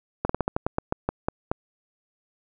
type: slowing click train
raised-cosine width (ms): 1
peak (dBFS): -9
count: 12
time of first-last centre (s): 0.25-1.515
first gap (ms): 44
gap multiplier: 1.18
effects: none